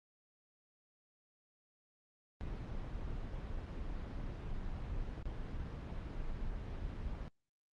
brown noise with dropouts, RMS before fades -41 dBFS, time 2.41-7.28 s, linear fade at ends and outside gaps 0 ms, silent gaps 5.227-5.256 s, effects low-pass 4000 Hz 12 dB/octave + Opus 24 kbps

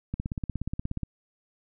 click train, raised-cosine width 5 ms, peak -18 dBFS, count 16, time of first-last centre 0.14-1.033 s, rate 16.8 Hz, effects none

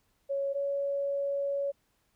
sine tone pair in turn, 554.4 / 560.5 Hz, C#5 / C#5, 0 / +19 cents, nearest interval unison, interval 19 cents, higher second, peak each -28 dBFS, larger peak neither, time 0.29-0.54 / 0.54-1.72 s, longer second, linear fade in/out 20 ms, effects pink hiss -73 dBFS RMS until 2.15 s

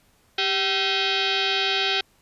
sine tone with frequency modulation, 392 Hz, G4, in tune, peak -20 dBFS, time 0.38-2.01 s, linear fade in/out 5 ms, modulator 579 Hz, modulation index 7, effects pink hiss -61 dBFS RMS until 2.21 s + resampled to 32000 Hz

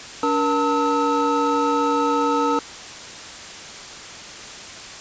triangle tone cluster, 286.5 / 474.4 / 897 / 1292 Hz, D4 / A#4 / A5 / E6, -43 / +30 / +33 / -35 cents, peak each -21 dBFS, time 0.23-2.59 s, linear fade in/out 2 ms, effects white hiss -36 dBFS RMS until 5 s + resampled to 16000 Hz

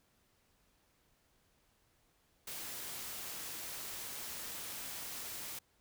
white noise, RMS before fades -44 dBFS, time 2.47-5.59 s, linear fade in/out 5 ms, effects pink hiss -73 dBFS RMS until 5.8 s

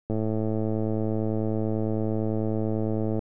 click train, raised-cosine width 2 ms, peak -15 dBFS, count 338, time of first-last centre 0.1-3.192 s, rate 109 Hz, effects none

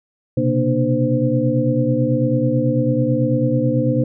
sine tone cluster, 124 / 133.1 / 239 / 300.1 / 514 Hz, B2 / C3 / A#3 / D4 / C5, +7 / +30 / +43 / +38 / -31 cents, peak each -21 dBFS, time 0.37-4.04 s, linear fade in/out 5 ms, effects none

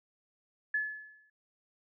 sine tone with exponential decay, 1717 Hz, A6, 43 cents flat, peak -26 dBFS, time 0.74-1.3 s, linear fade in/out 5 ms, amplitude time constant 120 ms, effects none

